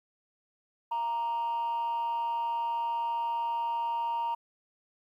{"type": "tone with frequency modulation", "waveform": "sine", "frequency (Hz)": 932.3, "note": "A#5", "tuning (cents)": 0, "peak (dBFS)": -26, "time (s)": [0.91, 4.35], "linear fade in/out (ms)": 10, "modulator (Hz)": 250, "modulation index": 0.23, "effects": ["tanh soft clip ceiling -27 dBFS", "11-bit"]}